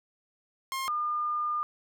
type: tone pair in turn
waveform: sawtooth / sine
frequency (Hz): 1065 / 1209.4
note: C6 / D#6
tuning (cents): +30 / -50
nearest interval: major second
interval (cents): 220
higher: second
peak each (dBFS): -27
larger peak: neither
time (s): 0.72-0.88 / 0.88-1.63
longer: second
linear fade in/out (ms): 0
effects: none